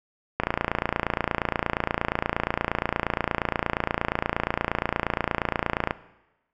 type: click train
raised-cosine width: 0.5 ms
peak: -7 dBFS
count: 158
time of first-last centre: 0.4-5.909 s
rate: 28.5 Hz
effects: noise-tail reverb RT60 1.0 s tail -17 dB re dry